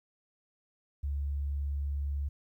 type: tone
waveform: sine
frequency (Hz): 70.9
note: C#2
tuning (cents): +40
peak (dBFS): -30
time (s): 1.03-2.29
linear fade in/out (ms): 10
effects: 12-bit